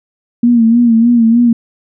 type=tone with vibrato; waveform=sine; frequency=233.1 Hz; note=A#3; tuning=in tune; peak=-5 dBFS; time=0.43-1.53 s; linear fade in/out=5 ms; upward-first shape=sine; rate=3.3 Hz; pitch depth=63 cents each way; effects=none